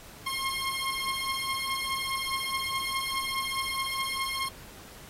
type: beating tone pair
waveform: 15% pulse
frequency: 1068 / 1072.8 Hz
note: C6 / C6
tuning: +35 / +43 cents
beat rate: 4.8 Hz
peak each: -26 dBFS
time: 0.26-4.49 s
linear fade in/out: 10 ms
effects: pink hiss -49 dBFS RMS until 5.09 s + AAC 48 kbps